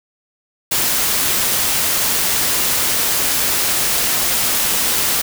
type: noise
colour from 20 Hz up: white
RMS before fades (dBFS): -17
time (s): 0.71-5.22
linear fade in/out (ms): 10
effects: none